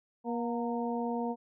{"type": "harmonic tone with a mistuned harmonic", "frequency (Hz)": 237.6, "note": "A#3", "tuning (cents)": 33, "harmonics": [1, 2, 3, 4], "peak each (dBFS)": [-33, -36, -38, -39], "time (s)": [0.24, 1.36], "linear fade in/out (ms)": 50, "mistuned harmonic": 4, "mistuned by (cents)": -54, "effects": []}